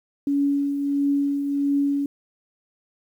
sine tone with tremolo, 282.4 Hz, C#4, 32 cents sharp, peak -17 dBFS, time 0.27-2.06 s, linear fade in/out 2 ms, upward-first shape triangle, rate 1.5 Hz, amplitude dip 50%, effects 9-bit

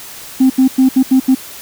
sine tone bursts at uneven times, 261.6 Hz, C4, in tune, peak -4 dBFS, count 6, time 0.4-0.5 / 0.58-0.68 / 0.78-0.89 / 0.96-1.03 / 1.11-1.2 / 1.28-1.35 s, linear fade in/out 10 ms, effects tanh soft clip ceiling -3 dBFS + white hiss -32 dBFS RMS until 1.61 s

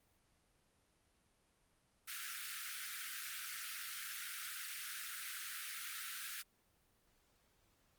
pink high-pass noise, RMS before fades -45 dBFS, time 2.07-6.43 s, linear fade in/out 20 ms, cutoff 1300 Hz, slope 96 dB/octave, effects pink hiss -75 dBFS RMS until 7.98 s + Opus 32 kbps

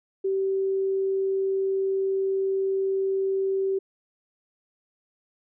sine tone, 386.3 Hz, G4, 25 cents flat, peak -22 dBFS, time 0.24-3.79 s, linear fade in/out 10 ms, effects none

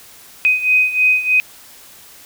sine beating tone pair, 2506 / 2509.2 Hz, D#7 / D#7, +12 / +14 cents, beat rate 3.2 Hz, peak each -13 / -17 dBFS, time 0.45-1.4 s, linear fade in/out 0 ms, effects white hiss -42 dBFS RMS until 2.25 s

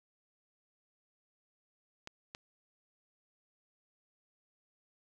clicks, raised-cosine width 0.2 ms, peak -26 dBFS, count 2, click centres 2.074 / 2.349 s, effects none

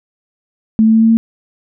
sine tone with pitch steps, 220 / 221.7 / 223.3 / 225 / 226.7 Hz, A3 / A3 / A3 / A3 / A#3, 0 / +13 / +26 / +39 / -48 cents, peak -6 dBFS, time 0.79-1.17 s, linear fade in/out 0 ms, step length 76 ms, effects none

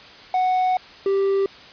triangle tone pair in turn, 740 / 392 Hz, F#5 / G4, 0 / 0 cents, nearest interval major seventh, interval 1100 cents, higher first, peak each -15 dBFS, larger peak neither, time 0.34-0.77 / 1.06-1.46 s, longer first, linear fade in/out 2 ms, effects white hiss -43 dBFS RMS until 1.72 s + resampled to 11025 Hz

